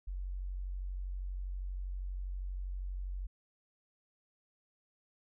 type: tone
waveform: sine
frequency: 46.25 Hz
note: F#1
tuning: in tune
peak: -36 dBFS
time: 0.07-3.27 s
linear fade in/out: 10 ms
effects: none